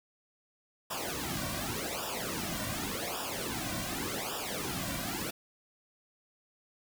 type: noise with flanger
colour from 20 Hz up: pink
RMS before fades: -36 dBFS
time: 0.9-5.31 s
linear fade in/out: 10 ms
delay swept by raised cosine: 0.47 to 2.37 ms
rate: 0.87 Hz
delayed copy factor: -1
effects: none